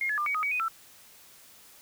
sine tone with pitch steps, 2138 / 1706 / 1197 / 2255 / 1252 / 2262 / 2492 / 1333 Hz, C7 / G#6 / D6 / C#7 / D#6 / C#7 / D#7 / E6, +37 / +46 / +33 / +29 / +10 / +34 / +2 / +19 cents, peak -26 dBFS, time 0.01-0.682 s, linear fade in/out 2 ms, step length 84 ms, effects white hiss -54 dBFS RMS until 1.81 s

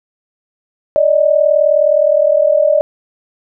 sine tone pair together, 580 / 619.5 Hz, D5 / D#5, -22 / -8 cents, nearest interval minor second, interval 114 cents, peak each -11 dBFS, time 0.96-2.81 s, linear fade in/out 0 ms, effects none

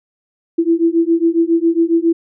sine beating tone pair, 329.6 / 336.9 Hz, E4 / E4, 0 / +38 cents, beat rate 7.3 Hz, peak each -14 dBFS, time 0.58-2.13 s, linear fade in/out 10 ms, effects none

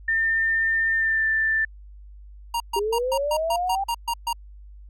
sine tone with pitch glide, 1804 to 1772 Hz, A6 to A6, +43 to +12 cents, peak -19 dBFS, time 0.08-1.65 s, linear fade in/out 5 ms, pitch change -31 cents, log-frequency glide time 0.93-1.26 s
square tone bursts, 937 Hz, A#5, 9 cents sharp, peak -23 dBFS, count 10, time 2.54-4.33 s, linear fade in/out 5 ms, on 62 ms, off 130 ms
sine linear sweep, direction up, 392 to 797 Hz, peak -22 dBFS, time 2.76-3.84 s, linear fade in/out 5 ms
effects added 50 Hz sine -41 dBFS peak until 4.89 s + AAC 64 kbps

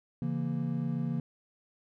triangle chord, A# diminished, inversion first, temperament just, 139.85 / 167.82 / 233.1 Hz, C#3 / E3 / A#3, +16 / +31 / 0 cents, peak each -32 dBFS, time 0.22-1.2 s, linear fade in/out 2 ms, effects none

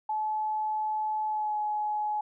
sine tone with pitch glide, 860 to 844.7 Hz, A5 to G#5, -40 to +29 cents, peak -27 dBFS, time 0.09-2.21 s, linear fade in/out 5 ms, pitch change -31 cents, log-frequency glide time 1.27-1.57 s, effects none

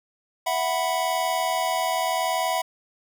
square chord, E suspended second, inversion none, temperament equal, 659.3 / 740 / 987.8 Hz, E5 / F#5 / B5, 0 / 0 / 0 cents, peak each -28 / -27 / -28 dBFS, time 0.46-2.62 s, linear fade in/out 10 ms, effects 9-bit

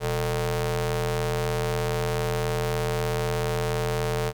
sawtooth ring-modulated tone, 160.7 Hz, E3, 44 cents flat, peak -17 dBFS, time 0-4.33 s, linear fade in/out 50 ms, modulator 283 Hz, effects none

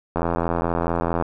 click train, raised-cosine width 1 ms, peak -8 dBFS, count 91, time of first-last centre 0.16-1.224 s, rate 84.6 Hz, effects none

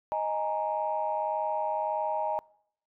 sine chord, D# suspended fourth, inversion none, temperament equal, 622.3 / 830.6 / 932.3 Hz, D#5 / G#5 / A#5, 0 / 0 / 0 cents, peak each -31 dBFS, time 0.12-2.39 s, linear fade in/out 0 ms, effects noise-tail reverb RT60 0.7 s tail -25 dB re dry + tanh soft clip ceiling -18 dBFS

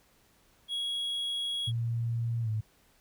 triangle tone, 3322 Hz, G#7, in tune, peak -29 dBFS, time 0.68-1.72 s, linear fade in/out 50 ms
sine tone with pitch glide, 116.54 to 108.74 Hz, A#2 to A2, 0 to -20 cents, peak -28 dBFS, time 1.67-2.61 s, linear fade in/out 10 ms, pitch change -120 cents, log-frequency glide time 2.42-2.49 s
effects pink hiss -65 dBFS RMS until 3 s

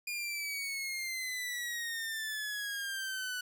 sawtooth exponential sweep, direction down, 2431 to 1480 Hz, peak -32 dBFS, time 0.07-3.41 s, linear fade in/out 5 ms, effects none

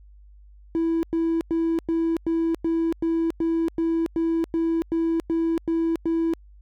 triangle tone bursts, 329.6 Hz, E4, in tune, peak -17 dBFS, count 15, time 0.75-6.336 s, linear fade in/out 0 ms, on 280 ms, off 99 ms, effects tanh soft clip ceiling -15 dBFS + added 50 Hz sine -46 dBFS peak until 6.61 s

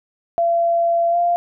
sine tone with pitch glide, 680 to 694.7 Hz, F5 to F5, -46 to -9 cents, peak -14 dBFS, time 0.38-1.36 s, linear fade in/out 0 ms, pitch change +37 cents, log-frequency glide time 1.1-1.17 s, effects none

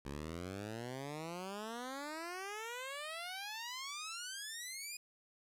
10% pulse exponential sweep, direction up, 67.6 to 2489 Hz, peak -34 dBFS, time 0.05-4.97 s, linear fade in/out 5 ms, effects low-pass 12000 Hz 12 dB/octave + 11-bit

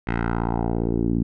10% pulse tone with low-pass filter sweep, 57.5 Hz, A#1, 23 cents flat, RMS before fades -23 dBFS, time 0.07-1.23 s, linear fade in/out 5 ms, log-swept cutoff 2100 to 240 Hz, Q 2.2, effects none

